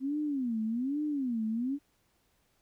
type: tone with vibrato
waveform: sine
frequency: 256.8 Hz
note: C4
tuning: 32 cents flat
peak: -29 dBFS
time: 0-1.79 s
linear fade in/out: 50 ms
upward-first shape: sine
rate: 1.2 Hz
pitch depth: 280 cents each way
effects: pink hiss -72 dBFS RMS until 2.61 s